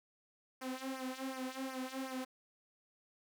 sawtooth tone with flanger, 261.6 Hz, C4, in tune, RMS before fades -42 dBFS, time 0.61-2.25 s, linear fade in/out 10 ms, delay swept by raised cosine 0.25 to 3.75 ms, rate 2.7 Hz, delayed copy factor -1, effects none

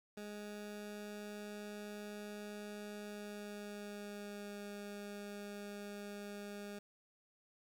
20% pulse tone with pitch glide, 207.7 to 204.2 Hz, G#3 to G#3, 0 to -29 cents, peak -40 dBFS, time 0.17-6.79 s, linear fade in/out 5 ms, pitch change -29 cents, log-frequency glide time 2.97-4.6 s, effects 11-bit

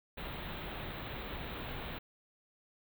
pink band-stop noise, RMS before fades -42 dBFS, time 0.17-1.99 s, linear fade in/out 10 ms, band 4000 to 15000 Hz, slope 96 dB/octave, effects none

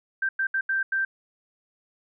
sine tone bursts at uneven times, 1568 Hz, G6, in tune, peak -22 dBFS, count 5, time 0.22-0.29 / 0.39-0.47 / 0.54-0.61 / 0.69-0.83 / 0.92-1.05 s, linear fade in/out 5 ms, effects none

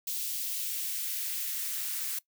blue noise with high-pass filter sweep, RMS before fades -34 dBFS, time 0.07-2.19 s, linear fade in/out 5 ms, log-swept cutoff 3300 to 1300 Hz, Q 1.1, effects noise-tail reverb RT60 0.1 s tail -20 dB re dry

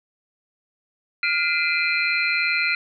sine tone cluster, 1411 / 2051 / 2390 / 2553 / 4131 Hz, F6 / C7 / D7 / D#7 / C8, +17 / -35 / +30 / +44 / -23 cents, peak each -26 / -25 / -23 / -28 / -29 dBFS, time 1.23-2.75 s, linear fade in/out 2 ms, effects none

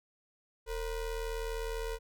square ring-modulated tone, 246.9 Hz, B3, in tune, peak -32 dBFS, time 0.66-1.99 s, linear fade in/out 50 ms, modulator 207 Hz, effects none

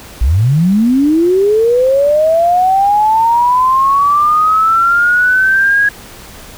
sine linear sweep, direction up, 51.91 to 1661.2 Hz, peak -7 dBFS, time 0.21-5.89 s, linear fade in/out 5 ms, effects pink hiss -34 dBFS RMS until 6.57 s

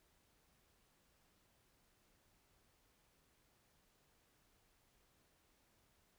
silence, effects pink hiss -75 dBFS RMS until 6.18 s

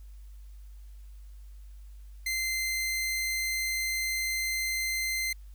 sawtooth tone, 2078 Hz, C7, 12 cents flat, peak -25 dBFS, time 2.26-5.33 s, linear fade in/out 5 ms, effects added 50 Hz sine -44 dBFS peak until 5.54 s + white hiss -67 dBFS RMS until 5.54 s

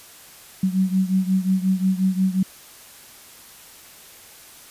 sine beating tone pair, 186.6 / 192.2 Hz, F#3 / G3, +15 / -34 cents, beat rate 5.6 Hz, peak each -19 / -22 dBFS, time 0.63-2.43 s, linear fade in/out 5 ms, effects white hiss -45 dBFS RMS until 4.7 s + resampled to 32000 Hz

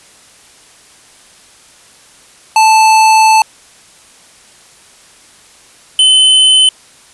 square tone pair in turn, 878 / 3045 Hz, A5 / F#7, -4 / +49 cents, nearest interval octave + minor seventh, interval 2153 cents, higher second, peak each -5 dBFS, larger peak neither, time 2.56-3.42 / 5.99-6.69 s, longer first, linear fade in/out 2 ms, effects white hiss -42 dBFS RMS until 7.13 s + resampled to 24000 Hz

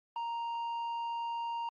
sine tone with tanh clipping, 932.3 Hz, A#5, in tune, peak -35 dBFS, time 0.16-1.69 s, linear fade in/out 2 ms, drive 6 dB, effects Opus 32 kbps

